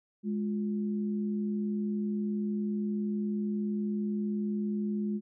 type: tone pair together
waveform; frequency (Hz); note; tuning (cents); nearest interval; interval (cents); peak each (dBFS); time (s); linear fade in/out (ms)
sine; 208.5 / 353.1; G#3 / F4; +7 / +19; major sixth; 912; -29 / -39; 0.23-5.21; 50
effects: none